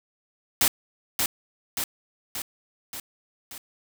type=noise with echo; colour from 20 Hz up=white; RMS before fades=-20 dBFS; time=0.61-0.68 s; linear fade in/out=2 ms; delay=580 ms; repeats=5; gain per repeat=-4 dB; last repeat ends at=3.58 s; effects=none